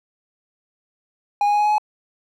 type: tone with pitch steps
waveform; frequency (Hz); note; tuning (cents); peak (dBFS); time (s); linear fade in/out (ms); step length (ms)
triangle; 819 / 824.7 / 830.4 / 836.2 / 842 / 847.9; G#5 / G#5 / G#5 / G#5 / G#5 / G#5; -24 / -12 / 0 / +12 / +24 / +36; -13; 1.41-1.782; 2; 62
effects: none